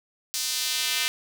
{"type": "tone with high-pass filter sweep", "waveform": "square", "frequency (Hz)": 138.59, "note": "C#3", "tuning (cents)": 0, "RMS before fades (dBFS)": -27, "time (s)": [0.34, 1.08], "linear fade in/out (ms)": 0, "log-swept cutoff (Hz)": [5200, 2600], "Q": 1.3, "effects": []}